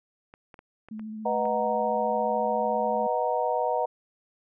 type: clicks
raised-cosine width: 0.5 ms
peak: -32 dBFS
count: 6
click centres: 0.339 / 0.542 / 0.591 / 0.886 / 0.995 / 1.455 s
type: tone with vibrato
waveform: sine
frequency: 216.9 Hz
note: A3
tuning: 25 cents flat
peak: -34 dBFS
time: 0.91-3.07 s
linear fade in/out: 5 ms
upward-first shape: sine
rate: 14 Hz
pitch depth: 22 cents each way
type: chord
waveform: sine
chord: B major seventh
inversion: none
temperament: equal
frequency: 493.9 / 622.3 / 740 / 932.3 Hz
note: B4 / D#5 / F#5 / A#5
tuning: 0 / 0 / 0 / 0 cents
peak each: -29 dBFS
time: 1.25-3.86 s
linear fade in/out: 10 ms
effects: none